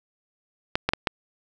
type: clicks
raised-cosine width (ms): 0.3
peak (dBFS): -5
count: 4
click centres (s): 0.755 / 0.89 / 0.935 / 1.072
effects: none